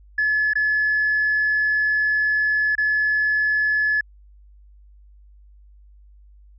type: tone with dropouts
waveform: sine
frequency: 1714 Hz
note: A6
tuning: 46 cents flat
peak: -16 dBFS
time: 0.18-4.01 s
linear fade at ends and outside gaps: 5 ms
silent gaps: 0.535-0.554 / 2.753-2.78 s
effects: tanh soft clip ceiling -13 dBFS + added 50 Hz sine -46 dBFS peak until 6.58 s